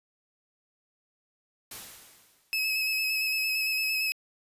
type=noise with exponential decay; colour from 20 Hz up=white; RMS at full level=-39 dBFS; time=1.71-2.77 s; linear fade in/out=5 ms; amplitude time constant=230 ms
type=tone with vibrato; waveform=30% pulse; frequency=2577 Hz; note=E7; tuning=40 cents flat; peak=-23 dBFS; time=2.53-4.12 s; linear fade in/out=0 ms; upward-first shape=square; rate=8.8 Hz; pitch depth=19 cents each way
effects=resampled to 32000 Hz